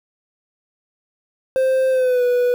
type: tone with pitch glide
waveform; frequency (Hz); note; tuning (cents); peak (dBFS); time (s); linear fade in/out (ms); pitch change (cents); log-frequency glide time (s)
triangle; 523.3 to 491.1; C5 to B4; 0 to -10; -12; 1.56-2.54; 0; -110; 1.9-2.23
effects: 7-bit